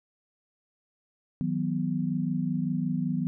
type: chord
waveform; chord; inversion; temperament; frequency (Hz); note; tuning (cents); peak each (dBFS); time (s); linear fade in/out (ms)
sine; B major; first; equal with one note detuned; 159.66 / 185 / 246.9; D#3 / F#3 / B3; +45 / 0 / 0; -30 / -30 / -30; 1.41-3.27; 0
effects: none